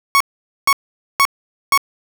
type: tone bursts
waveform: 30% pulse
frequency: 1108.7 Hz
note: C#6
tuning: in tune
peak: -7 dBFS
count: 4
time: 0.15-1.776 s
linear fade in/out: 0 ms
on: 54 ms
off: 470 ms
effects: none